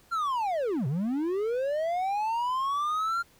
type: linear two-way sweep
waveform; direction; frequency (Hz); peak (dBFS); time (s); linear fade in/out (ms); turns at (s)
triangle; down then up; 1400 to 122.8 to 1400; -24; 0.11-3.23; 20; 0.87
effects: pink hiss -60 dBFS RMS until 3.39 s